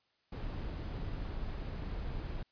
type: noise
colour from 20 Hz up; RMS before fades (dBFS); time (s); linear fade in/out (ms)
brown; -39; 0.32-2.43; 5
effects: white hiss -75 dBFS RMS until 2.51 s + resampled to 11025 Hz